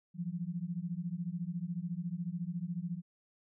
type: beating tone pair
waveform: sine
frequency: 166.7 / 180.7 Hz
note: E3 / F#3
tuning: +20 / -41 cents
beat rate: 14 Hz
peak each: -38 / -38 dBFS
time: 0.14-3.02 s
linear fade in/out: 50 ms
effects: none